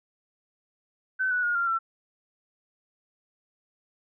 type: tone with pitch steps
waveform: sine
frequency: 1524 / 1477.2 / 1431.8 / 1387.9 / 1345.2 Hz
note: G6 / F#6 / F6 / F6 / E6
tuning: -49 / -3 / +43 / -11 / +35 cents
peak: -23 dBFS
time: 1.19-1.79 s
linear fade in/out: 20 ms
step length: 120 ms
effects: none